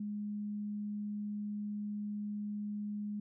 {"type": "tone", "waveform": "sine", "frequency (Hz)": 207.7, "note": "G#3", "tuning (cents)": 0, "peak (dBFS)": -36, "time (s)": [0, 3.2], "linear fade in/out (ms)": 5, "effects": []}